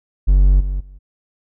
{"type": "tone with level steps", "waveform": "triangle", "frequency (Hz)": 47.25, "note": "F#1", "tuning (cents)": 37, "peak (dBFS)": [-6, -16, -34], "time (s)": [0.27, 0.99], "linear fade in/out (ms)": 20, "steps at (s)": [0.6, 0.8], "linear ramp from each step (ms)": 5, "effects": []}